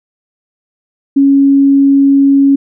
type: tone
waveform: sine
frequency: 276.7 Hz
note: C#4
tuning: 3 cents flat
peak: -4 dBFS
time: 1.16-2.56 s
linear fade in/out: 10 ms
effects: none